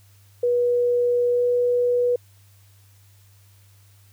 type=tone with pitch glide; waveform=sine; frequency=485.6 to 488.4 Hz; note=B4 to B4; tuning=-29 to -19 cents; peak=-17 dBFS; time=0.43-2.16 s; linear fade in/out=5 ms; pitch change=+10 cents; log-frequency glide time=1.3-1.43 s; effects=added 99 Hz sine -51 dBFS peak until 4.12 s + white hiss -59 dBFS RMS until 4.12 s